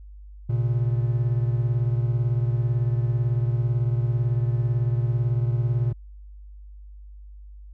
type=beating tone pair; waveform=triangle; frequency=117.3 / 135.3 Hz; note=A#2 / C#3; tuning=+11 / -42 cents; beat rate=18 Hz; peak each=-19 / -25 dBFS; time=0.49-5.93 s; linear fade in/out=10 ms; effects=added 50 Hz sine -40 dBFS peak until 7.73 s